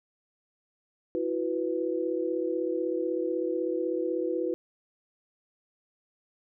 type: chord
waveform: sine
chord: E suspended second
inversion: none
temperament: equal with one note detuned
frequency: 329.6 / 365.7 / 493.9 Hz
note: E4 / F#4 / B4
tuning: 0 / -20 / 0 cents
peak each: -31 dBFS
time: 1.15-4.54 s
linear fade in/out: 0 ms
effects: none